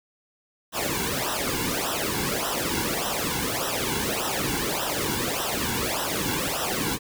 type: noise with flanger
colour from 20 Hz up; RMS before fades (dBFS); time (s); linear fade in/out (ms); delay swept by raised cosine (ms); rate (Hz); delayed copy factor
pink; -27; 0.72-6.99; 50; 0.44 to 1.64; 1.7; -0.9
effects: none